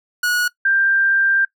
45% pulse / sine tone pair in turn, 1458 / 1584 Hz, F#6 / G6, -26 / +18 cents, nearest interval minor second, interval 144 cents, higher second, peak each -16 / -13 dBFS, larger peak second, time 0.23-0.48 / 0.65-1.45 s, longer second, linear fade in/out 5 ms, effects noise-tail reverb RT60 0.1 s tail -20 dB re dry

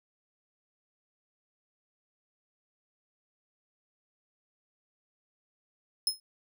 sawtooth tone with exponential decay, 5160 Hz, E8, 38 cents flat, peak -19 dBFS, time 6.07-6.2 s, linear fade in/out 2 ms, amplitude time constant 27 ms, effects none

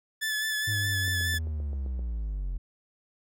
sawtooth tone with vibrato, 1735 Hz, A6, 25 cents flat, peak -24 dBFS, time 0.21-1.39 s, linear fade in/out 20 ms, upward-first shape sine, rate 4.8 Hz, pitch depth 24 cents each way
triangle linear sweep, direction down, 104.8 to 42.16 Hz, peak -27 dBFS, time 0.67-2.58 s, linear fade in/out 10 ms
click train, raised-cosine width 2 ms, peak -32 dBFS, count 8, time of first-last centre 1.08-1.993 s, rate 7.67 Hz
effects none

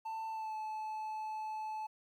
triangle tone with pitch glide, 889 to 866.7 Hz, A5 to A5, +18 to -26 cents, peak -36 dBFS, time 0.05-1.87 s, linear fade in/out 10 ms, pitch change -44 cents, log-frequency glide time 0.29-0.56 s, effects 12-bit

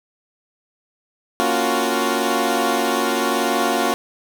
15% pulse chord, Gb major seventh, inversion first, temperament equal with one note detuned, 233.1 / 278.3 / 349.2 / 370 Hz, Bb3 / Db4 / F4 / Gb4, 0 / +7 / 0 / 0 cents, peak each -17 dBFS, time 1.4-3.94 s, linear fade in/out 0 ms, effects none

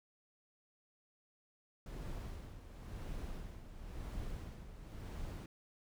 brown noise with tremolo, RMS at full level -43 dBFS, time 1.86-5.46 s, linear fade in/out 2 ms, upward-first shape sine, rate 0.96 Hz, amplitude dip 65%, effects none

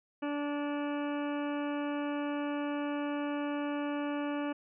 harmonic tone, 290.4 Hz, D4, 19 cents flat, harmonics 1 / 2 / 3 / 4 / 5 / 6 / 8 / 9 / 10, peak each -33 / -39 / -43 / -45 / -47 / -49 / -51 / -52 / -53 dBFS, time 0.22-4.53 s, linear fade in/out 10 ms, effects none

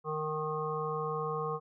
harmonic tone, 154.4 Hz, D#3, 13 cents flat, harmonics 1 / 3 / 5 / 7 / 8, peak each -39 / -35 / -42 / -37 / -41 dBFS, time 0.04-1.6 s, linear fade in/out 50 ms, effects none

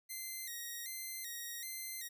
5% pulse tone with vibrato, 1975.5 Hz, B6, in tune, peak -32 dBFS, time 0.09-2.09 s, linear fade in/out 20 ms, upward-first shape square, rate 1.3 Hz, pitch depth 82 cents each way, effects none

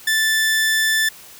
sawtooth tone, 1760 Hz, A6, in tune, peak -12 dBFS, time 0.07-1.09 s, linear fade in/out 5 ms, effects white hiss -42 dBFS RMS until 1.39 s

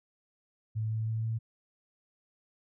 sine tone with pitch steps, 109.6 / 110.55 / 111.52 / 112.49 Hz, A2 / A2 / A2 / A2, -6 / +9 / +24 / +39 cents, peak -29 dBFS, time 0.75-1.39 s, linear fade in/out 20 ms, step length 160 ms, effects none

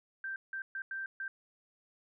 sine tone bursts at uneven times, 1568 Hz, G6, in tune, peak -36 dBFS, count 5, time 0.24-0.36 / 0.53-0.62 / 0.75-0.82 / 0.91-1.06 / 1.2-1.28 s, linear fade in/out 2 ms, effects none

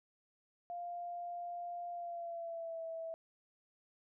sine tone with pitch glide, 698.5 to 655.5 Hz, F5 to E5, 0 to -10 cents, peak -40 dBFS, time 0.7-3.14 s, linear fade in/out 0 ms, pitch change -110 cents, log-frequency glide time 1.91-2.83 s, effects none

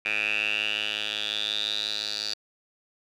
10% pulse tone with band-pass filter sweep, 105.6 Hz, G#2, 29 cents sharp, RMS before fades -29 dBFS, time 0.05-2.34 s, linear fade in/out 5 ms, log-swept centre 2400 to 4500 Hz, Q 8.5, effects none

